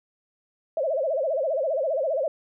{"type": "tone with vibrato", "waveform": "sine", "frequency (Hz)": 587.3, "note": "D5", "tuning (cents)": 0, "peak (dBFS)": -22, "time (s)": [0.77, 2.28], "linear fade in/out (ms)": 2, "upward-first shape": "sine", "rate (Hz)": 15, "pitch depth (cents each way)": 220, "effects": []}